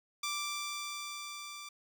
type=tone with level ramp; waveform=10% pulse; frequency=1174.7 Hz; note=D6; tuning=in tune; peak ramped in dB=-25 to -36 dBFS; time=0.23-1.69 s; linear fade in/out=5 ms; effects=none